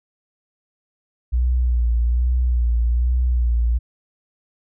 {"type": "tone with vibrato", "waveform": "sine", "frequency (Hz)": 60.1, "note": "B1", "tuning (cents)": -46, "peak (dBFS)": -15, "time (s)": [1.32, 3.79], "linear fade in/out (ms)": 20, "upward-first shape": "sine", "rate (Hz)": 1.2, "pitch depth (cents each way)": 57, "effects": []}